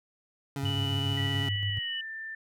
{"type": "tone with vibrato", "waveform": "25% pulse", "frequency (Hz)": 138.59, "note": "C#3", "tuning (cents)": 0, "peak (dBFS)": -28, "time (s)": [0.56, 1.49], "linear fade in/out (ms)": 2, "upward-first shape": "triangle", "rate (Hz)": 15, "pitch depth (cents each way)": 30}
{"type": "tone with tremolo", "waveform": "sine", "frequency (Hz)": 101.7, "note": "G#2", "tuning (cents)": -36, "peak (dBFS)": -28, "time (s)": [0.63, 1.79], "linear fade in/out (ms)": 5, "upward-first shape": "square", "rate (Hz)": 7, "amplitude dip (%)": 35}
{"type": "tone", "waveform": "sine", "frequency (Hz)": 2960, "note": "F#7", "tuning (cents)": 0, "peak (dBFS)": -32, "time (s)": [0.65, 2.01], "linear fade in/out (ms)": 5}
{"type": "tone with pitch glide", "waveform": "sine", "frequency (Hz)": [1943, 1781.7], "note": ["B6", "A6"], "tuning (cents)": [-29, 21], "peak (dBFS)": -36, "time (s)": [1.17, 2.35], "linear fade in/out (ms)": 5, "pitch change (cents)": -150, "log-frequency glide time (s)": [1.67, 2.04]}
{"effects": []}